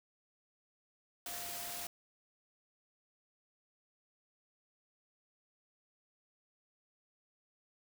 sine tone in noise, 698.5 Hz, F5, in tune, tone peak -50 dBFS, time 1.26-1.87 s, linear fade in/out 2 ms, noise white, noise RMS -43 dBFS, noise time 1.26-1.87 s, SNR -10 dB, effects none

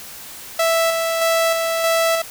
sawtooth tone with tremolo, 659.3 Hz, E5, in tune, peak -11 dBFS, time 0.59-2.22 s, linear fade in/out 5 ms, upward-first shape square, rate 1.6 Hz, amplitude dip 35%, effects white hiss -36 dBFS RMS until 2.3 s

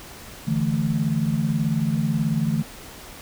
sine chord, D suspended second, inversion none, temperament just, 146.83 / 165.19 / 220.2 Hz, D3 / E3 / A3, 0 / +4 / +2 cents, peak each -24 dBFS, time 0.47-2.63 s, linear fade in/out 10 ms, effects pink hiss -41 dBFS RMS until 3.21 s

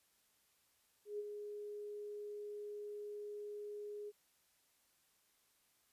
sine tone with ADSR envelope, 415.3 Hz, G#4, in tune, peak -38 dBFS, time 1.05-4.12 s, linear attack 140 ms, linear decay 33 ms, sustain -6 dB, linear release 36 ms, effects white hiss -75 dBFS RMS until 5.92 s + resampled to 32000 Hz

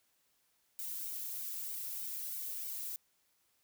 violet noise with flanger, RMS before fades -41 dBFS, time 0.79-2.96 s, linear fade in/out 0 ms, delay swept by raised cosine 1.3 to 2.26 ms, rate 3.2 Hz, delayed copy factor +0.75, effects white hiss -75 dBFS RMS until 3.63 s

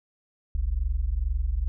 sine tone pair together, 44.65 / 66.9 Hz, F1 / C2, +39 / +39 cents, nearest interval perfect fifth, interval 700 cents, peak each -26 dBFS, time 0.55-1.68 s, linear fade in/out 0 ms, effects none

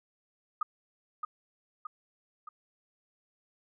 sine tone with echo, 1237 Hz, D#6, 10 cents flat, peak -26 dBFS, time 0.61-0.63 s, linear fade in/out 5 ms, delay 620 ms, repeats 3, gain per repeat -5 dB, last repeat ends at 2.49 s, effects none

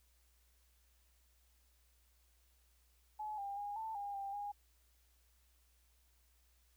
sine tone with pitch steps, 852 / 799 / 818 / 886 / 809 / 792 / 818 Hz, G#5 / G5 / G#5 / A5 / G#5 / G5 / G#5, +44 / +33 / -26 / +12 / -46 / +18 / -26 cents, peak -40 dBFS, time 3.19-4.52 s, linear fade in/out 10 ms, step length 190 ms, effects added 60 Hz sine -70 dBFS peak until 6.76 s + white hiss -75 dBFS RMS until 6.76 s

